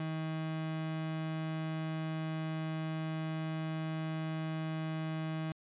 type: tone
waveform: 35% pulse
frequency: 158.8 Hz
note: D#3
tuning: 36 cents sharp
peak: -33 dBFS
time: 0-5.52 s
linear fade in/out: 2 ms
effects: resampled to 8000 Hz